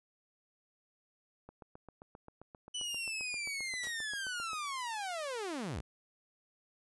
click train, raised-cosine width 1 ms, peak -36 dBFS, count 24, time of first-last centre 1.49-4.532 s, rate 7.56 Hz
sawtooth linear sweep, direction down, 3000 to 44.86 Hz, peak -33 dBFS, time 2.74-5.81 s, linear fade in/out 10 ms
white noise with exponential decay, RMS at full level -41 dBFS, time 3.83-4.01 s, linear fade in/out 5 ms, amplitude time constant 38 ms
effects resampled to 24000 Hz

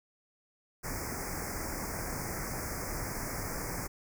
pink band-stop noise, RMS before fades -37 dBFS, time 0.83-3.88 s, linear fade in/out 20 ms, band 2300 to 4900 Hz, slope 96 dB/octave, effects none

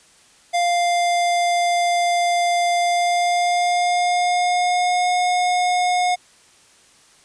square tone with pitch glide, 698.5 to 721 Hz, F5 to F#5, 0 to -45 cents, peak -17 dBFS, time 0.53-6.16 s, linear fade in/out 20 ms, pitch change +55 cents, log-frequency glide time 2.76-5.1 s, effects white hiss -52 dBFS RMS until 7.24 s + resampled to 22050 Hz

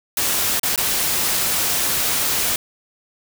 white noise with dropouts, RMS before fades -20 dBFS, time 0.17-2.56 s, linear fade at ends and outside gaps 2 ms, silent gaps 0.596-0.632 / 0.76-0.777 s, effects none

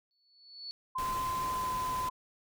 sine tone with exponential growth, 4435 Hz, C#8, in tune, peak -37 dBFS, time 0.11-0.71 s, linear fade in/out 0 ms, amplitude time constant 130 ms
sine tone with pitch glide, 1032 to 1018.4 Hz, C6 to C6, -24 to -47 cents, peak -31 dBFS, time 0.95-2.1 s, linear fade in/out 10 ms, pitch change -23 cents, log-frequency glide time 1.38-1.74 s
pink noise, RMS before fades -42 dBFS, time 0.98-2.09 s, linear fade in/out 5 ms
effects none

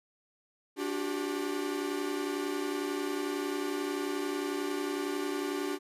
45% pulse tone cluster, 291.4 / 362.2 / 393.3 Hz, D4 / F#4 / G4, -13 / -37 / +6 cents, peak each -35 / -37 / -36 dBFS, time 0.76-5.79 s, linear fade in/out 50 ms, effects resampled to 32000 Hz

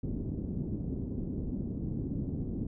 white low-pass noise, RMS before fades -35 dBFS, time 0.03-2.67 s, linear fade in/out 5 ms, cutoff 290 Hz, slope 24 dB/octave, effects none

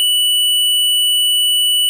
square tone, 2961 Hz, F#7, 1 cent sharp, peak -12 dBFS, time 0-1.89 s, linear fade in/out 0 ms, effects none

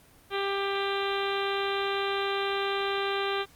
harmonic tone, 395.6 Hz, G4, 16 cents sharp, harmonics 1 / 2 / 3 / 4 / 5 / 6 / 7 / 8 / 9 / 10, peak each -30 / -35 / -34 / -37 / -41 / -39 / -41 / -39 / -40 / -42 dBFS, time 0.3-3.46 s, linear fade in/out 50 ms, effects pink hiss -57 dBFS RMS until 3.55 s + Opus 32 kbps

